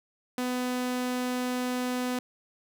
sawtooth tone, 250 Hz, B3, 21 cents sharp, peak -24 dBFS, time 0.38-2.19 s, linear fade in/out 2 ms, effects none

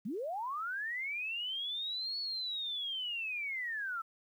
sine linear two-way sweep, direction up then down, 173.9 to 4435 to 1298 Hz, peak -35 dBFS, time 0.05-4.02 s, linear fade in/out 10 ms, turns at 2.19 s, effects 11-bit

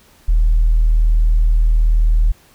sine tone, 39.44 Hz, D#1, 24 cents sharp, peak -8 dBFS, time 0.28-2.32 s, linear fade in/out 10 ms, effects tanh soft clip ceiling -6 dBFS + pink hiss -50 dBFS RMS until 2.54 s

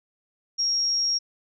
sine tone, 5588 Hz, F8, in tune, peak -21 dBFS, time 0.58-1.19 s, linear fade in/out 20 ms, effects none

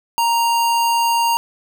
square tone, 932.3 Hz, A#5, in tune, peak -15 dBFS, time 0.18-1.37 s, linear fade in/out 0 ms, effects none

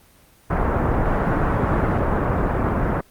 pink low-pass noise, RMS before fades -20 dBFS, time 0.5-3.01 s, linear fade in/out 5 ms, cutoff 1500 Hz, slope 24 dB/octave, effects pink hiss -53 dBFS RMS until 3.1 s + Opus 24 kbps

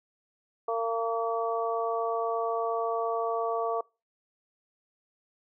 harmonic tone, 228.5 Hz, A#3, 34 cents flat, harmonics 2 / 3 / 4 / 5, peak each -30 / -31 / -38 / -33 dBFS, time 0.68-3.81 s, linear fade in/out 5 ms, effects noise-tail reverb RT60 0.3 s tail -25 dB re dry

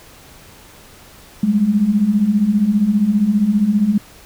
sine beating tone pair, 196 / 211 Hz, G3 / G#3, 0 / +28 cents, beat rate 15 Hz, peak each -18 / -13 dBFS, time 1.43-3.98 s, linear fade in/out 5 ms, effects pink hiss -43 dBFS RMS until 4.25 s

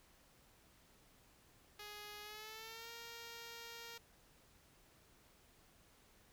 5% pulse tone with pitch glide, 416.7 to 465 Hz, G#4 to A#4, +6 to -4 cents, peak -38 dBFS, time 1.79-3.98 s, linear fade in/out 5 ms, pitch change +190 cents, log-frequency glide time 2.22-2.9 s, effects pink hiss -68 dBFS RMS until 6.32 s

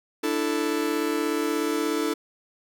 45% pulse chord, D suspended second, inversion none, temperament just, 293.7 / 330.4 / 440.5 Hz, D4 / E4 / A4, 0 / +4 / +2 cents, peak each -28 dBFS, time 0.23-2.14 s, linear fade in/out 10 ms, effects 10-bit

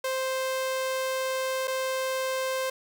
sawtooth tone with dropouts, 523.3 Hz, C5, in tune, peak -23 dBFS, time 0.04-2.7 s, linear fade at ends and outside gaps 5 ms, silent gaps 1.674-1.678 s, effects none

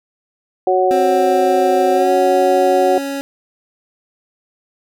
harmonic tone, 185 Hz, F#3, in tune, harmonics 2 / 3 / 4, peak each -15 / -17 / -15 dBFS, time 0.67-2.98 s, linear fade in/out 2 ms
25% pulse tone with pitch glide, 264.3 to 277.3 Hz, C4 to C#4, +18 to +1 cents, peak -17 dBFS, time 0.91-3.21 s, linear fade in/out 0 ms, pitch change +83 cents, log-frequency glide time 1.94-2.12 s
effects none

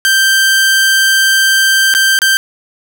sawtooth tone with dropouts, 1568 Hz, G6, in tune, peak -4 dBFS, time 0.05-2.37 s, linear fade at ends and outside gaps 0 ms, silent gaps 1.939-1.949 / 2.189-2.218 s, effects none

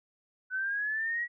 sine linear sweep, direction up, 1498 to 1932 Hz, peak -29 dBFS, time 0.5-1.28 s, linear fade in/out 50 ms, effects none

